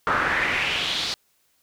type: noise with band-pass filter sweep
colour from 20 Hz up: brown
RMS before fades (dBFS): -24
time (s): 0.07-1.14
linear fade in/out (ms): 0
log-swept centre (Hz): 1300 to 4500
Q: 3.3
effects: white hiss -66 dBFS RMS until 1.62 s